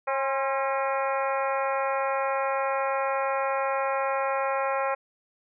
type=harmonic tone with a mistuned harmonic; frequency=271.4 Hz; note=C#4; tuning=36 cents flat; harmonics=2 / 3 / 4 / 5 / 6 / 7 / 8 / 9; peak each=-28 / -30 / -31 / -33 / -40 / -38 / -41 / -39 dBFS; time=0.07-4.95 s; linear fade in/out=10 ms; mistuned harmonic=4; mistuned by=-41 cents; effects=none